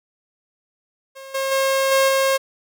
sawtooth tone with level steps, 538 Hz, C5, 48 cents sharp, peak -32 / -17 / -13 / -10 / -12 dBFS, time 1.15-2.38 s, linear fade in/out 20 ms, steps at 1.34 / 1.51 / 1.91 / 2.08 s, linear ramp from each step 10 ms, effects none

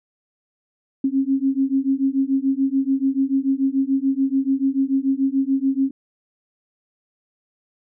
sine beating tone pair, 266.7 / 273.6 Hz, C4 / C#4, +33 / -23 cents, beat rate 6.9 Hz, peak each -20 dBFS, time 1.04-5.91 s, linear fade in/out 5 ms, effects none

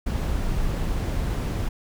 brown noise, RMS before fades -25 dBFS, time 0.06-1.69 s, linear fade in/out 10 ms, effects none

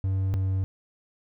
triangle tone pair in turn, 95.7 / 95.2 Hz, G2 / F#2, -41 / +50 cents, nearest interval unison, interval 9 cents, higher first, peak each -21 / -21 dBFS, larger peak neither, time 0.04-0.34 / 0.34-0.64 s, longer neither, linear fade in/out 0 ms, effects none

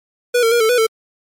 square tone with pitch steps, 487.6 / 455.1 / 474.9 / 440.8 / 492.1 / 445.2 Hz, B4 / A#4 / A#4 / A4 / B4 / A4, -22 / -42 / +32 / +3 / -6 / +20 cents, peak -12 dBFS, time 0.34-0.868 s, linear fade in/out 10 ms, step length 88 ms, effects MP3 64 kbps

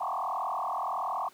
sine tone with frequency modulation, 925 Hz, A#5, 14 cents flat, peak -29 dBFS, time 0-1.29 s, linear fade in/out 10 ms, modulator 41.3 Hz, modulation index 5.6, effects pink hiss -58 dBFS RMS until 1.33 s + high-pass 200 Hz 12 dB/octave

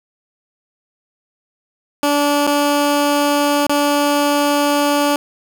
15% pulse tone with dropouts, 289.4 Hz, D4, 25 cents flat, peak -7 dBFS, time 2.03-5.16 s, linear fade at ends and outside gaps 1 ms, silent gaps 2.468-2.474 / 3.668-3.695 s, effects none

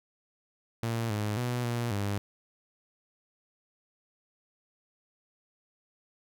sawtooth tone with pitch steps, 115.3 / 105.3 / 122.5 / 119 / 101 Hz, A#2 / G#2 / B2 / A#2 / G#2, -19 / +24 / -14 / +36 / -48 cents, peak -25 dBFS, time 0.83-2.18 s, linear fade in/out 0 ms, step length 270 ms, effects none

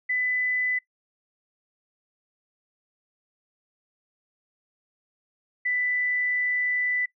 sine tone pair in turn, 2000 / 1987.3 Hz, B6 / B6, +21 / +10 cents, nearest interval unison, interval 11 cents, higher first, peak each -23 / -23 dBFS, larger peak neither, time 0.09-0.79 / 5.65-7.06 s, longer second, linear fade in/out 10 ms, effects noise-tail reverb RT60 0.1 s tail -19 dB re dry

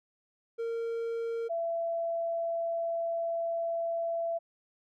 triangle / sine tone pair in turn, 460.8 / 670.6 Hz, A#4 / E5, -20 / +30 cents, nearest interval tritone, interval 650 cents, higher second, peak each -29 / -29 dBFS, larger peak neither, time 0.58-1.49 / 1.49-4.39 s, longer second, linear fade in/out 20 ms, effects none

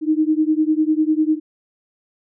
sine beating tone pair, 306.8 / 316.8 Hz, D#4 / D#4, -24 / +31 cents, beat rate 10 Hz, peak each -17 / -18 dBFS, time 0.01-1.4 s, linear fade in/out 50 ms, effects none

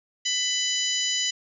harmonic tone, 996 Hz, B5, 14 cents sharp, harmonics 2 / 3 / 4 / 5 / 6 / 7, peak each -33 / -27 / -32 / -32 / -32 / -30 dBFS, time 0.25-1.31 s, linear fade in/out 10 ms, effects none

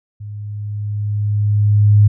sine tone with level ramp, 104 Hz, G#2, 3 cents sharp, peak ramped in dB -27 to -5 dBFS, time 0.2-2.08 s, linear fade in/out 10 ms, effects none

